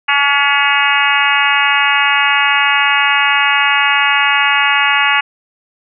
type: harmonic tone with a mistuned harmonic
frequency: 283.7 Hz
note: C#4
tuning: 40 cents sharp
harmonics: 3 / 4 / 5 / 6 / 7 / 8 / 9 / 10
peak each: -18 / -18 / -18 / -18 / -18 / -18 / -18 / -18 dBFS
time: 0.08-5.21 s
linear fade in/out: 10 ms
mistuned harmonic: 8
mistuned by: -26 cents
effects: none